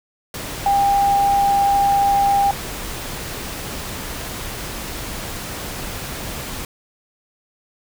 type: tone in noise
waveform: sine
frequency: 799 Hz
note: G5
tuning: 33 cents sharp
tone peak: -13 dBFS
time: 0.66-2.51 s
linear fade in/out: 2 ms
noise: pink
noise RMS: -29 dBFS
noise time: 0.34-6.65 s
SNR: +13 dB
effects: none